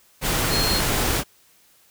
sine tone in noise, 4244 Hz, C8, 24 cents sharp, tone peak -23 dBFS, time 0.49-0.82 s, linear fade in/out 50 ms, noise pink, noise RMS -22 dBFS, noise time 0.21-1.24 s, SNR -4 dB, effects white hiss -57 dBFS RMS until 1.9 s

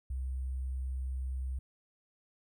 sine tone with sample-and-hold, 64.9 Hz, C2, 13 cents flat, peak -33 dBFS, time 0.1-1.59 s, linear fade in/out 5 ms, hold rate 8820 Hz, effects none

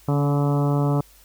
harmonic tone with a mistuned harmonic, 143.9 Hz, D3, 35 cents flat, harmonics 1 / 2 / 3 / 4 / 5 / 6 / 7 / 8 / 9, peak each -19 / -25 / -29 / -31 / -33 / -35 / -36 / -37 / -38 dBFS, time 0.08-1.01 s, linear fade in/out 5 ms, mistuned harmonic 2, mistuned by -18 cents, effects added 50 Hz sine -53 dBFS peak until 1.24 s + white hiss -53 dBFS RMS until 1.24 s

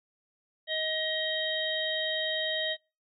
harmonic tone, 630 Hz, D#5, 21 cents sharp, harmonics 1 / 3 / 5 / 6, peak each -34 / -34 / -34 / -34 dBFS, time 0.67-2.77 s, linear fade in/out 50 ms, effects noise-tail reverb RT60 0.3 s tail -24 dB re dry

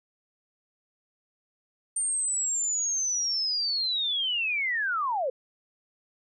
sine linear sweep, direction down, 8870 to 483.3 Hz, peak -25 dBFS, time 1.96-5.3 s, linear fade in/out 5 ms, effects none

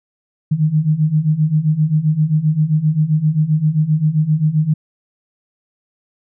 sine beating tone pair, 150 / 157.6 Hz, D3 / D#3, +37 / +23 cents, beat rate 7.6 Hz, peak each -17 / -14 dBFS, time 0.51-4.74 s, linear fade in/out 10 ms, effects none

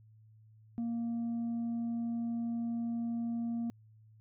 sine tone with tanh clipping, 233.1 Hz, A#3, in tune, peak -33 dBFS, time 0.78-3.7 s, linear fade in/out 0 ms, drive 2 dB, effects added 109 Hz sine -57 dBFS peak until 4.2 s

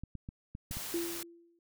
clicks, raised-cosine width 5 ms, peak -29 dBFS, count 6, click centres 0.036 / 0.153 / 0.289 / 0.551 / 0.711 / 0.77 s
white noise, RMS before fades -41 dBFS, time 0.71-1.23 s, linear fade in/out 2 ms
sine tone with exponential decay, 340 Hz, F4, 46 cents flat, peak -29 dBFS, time 0.94-1.59 s, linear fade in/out 2 ms, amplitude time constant 140 ms
effects none

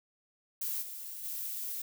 violet noise with level steps, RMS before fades -35 / -43 / -38 dBFS, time 0.61-1.82 s, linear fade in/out 5 ms, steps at 0.81 / 1.23 s, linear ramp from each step 20 ms, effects none

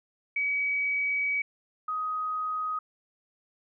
sine tone pair in turn, 2272 / 1254.7 Hz, C#7 / D#6, +42 / +14 cents, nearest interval minor seventh, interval 1028 cents, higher first, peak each -25 / -28 dBFS, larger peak first, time 0.36-1.42 / 1.88-2.79 s, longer first, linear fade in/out 5 ms, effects none

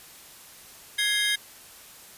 square tone cluster, 1663 / 2104 / 3176 / 3742 Hz, G#6 / C7 / G7 / A#7, +2 / +9 / +22 / +6 cents, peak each -29 dBFS, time 0.98-1.36 s, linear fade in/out 10 ms, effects white hiss -48 dBFS RMS until 2.17 s + resampled to 32000 Hz

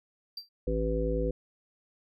triangle tone with exponential decay, 4699 Hz, D8, in tune, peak -32 dBFS, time 0.37-0.49 s, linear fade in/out 5 ms, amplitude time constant 26 ms
harmonic tone, 55 Hz, A1, in tune, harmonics 1 / 3 / 5 / 7 / 9, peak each -30 / -36 / -36 / -35 / -31 dBFS, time 0.67-1.31 s, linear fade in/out 5 ms
effects none

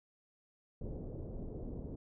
pink low-pass noise, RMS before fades -43 dBFS, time 0.81-1.96 s, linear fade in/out 5 ms, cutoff 510 Hz, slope 24 dB/octave, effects none

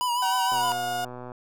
square tone with vibrato, 974 Hz, B5, 24 cents flat, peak -24 dBFS, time 0.01-0.72 s, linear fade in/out 0 ms, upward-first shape sine, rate 6.5 Hz, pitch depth 48 cents each way
35% pulse tone with pitch glide, 761 to 718.3 Hz, F#5 to F5, +48 to +48 cents, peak -25 dBFS, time 0.22-1.05 s, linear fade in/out 5 ms, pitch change -100 cents, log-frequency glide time 0.53-0.66 s
click train, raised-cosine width 1 ms, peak -25 dBFS, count 100, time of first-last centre 0.52-1.318 s, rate 124 Hz
effects none

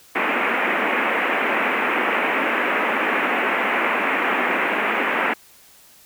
white band-pass noise, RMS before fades -21 dBFS, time 0.15-5.34 s, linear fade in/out 10 ms, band 210 to 2500 Hz, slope 48 dB/octave, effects white hiss -50 dBFS RMS until 6.05 s

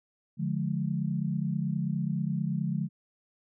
sine chord, D diminished, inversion none, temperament just, 146.83 / 176.2 / 211.4 Hz, D3 / F3 / Ab3, 0 / +16 / +31 cents, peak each -31 / -31 / -33 dBFS, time 0.37-2.89 s, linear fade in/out 50 ms, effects none

